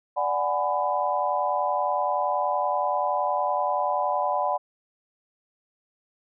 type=chord; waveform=sine; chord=G# half-diminished seventh; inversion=second; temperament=equal with one note detuned; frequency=587.3 / 740 / 830.6 / 999.8 Hz; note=D5 / F#5 / G#5 / B5; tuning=0 / 0 / 0 / +21 cents; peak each=-28 / -27 / -29 / -27 dBFS; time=0.16-4.58 s; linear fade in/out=20 ms; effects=none